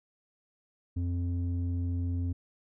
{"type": "tone with low-pass filter", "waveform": "square", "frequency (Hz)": 87.31, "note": "F2", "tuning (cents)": 0, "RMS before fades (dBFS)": -31, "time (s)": [0.96, 2.33], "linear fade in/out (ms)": 10, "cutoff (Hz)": 200, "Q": 6, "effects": []}